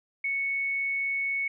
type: tone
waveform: sine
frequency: 2214 Hz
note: C#7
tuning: 3 cents flat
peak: -26 dBFS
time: 0.24-1.48 s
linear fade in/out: 5 ms
effects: none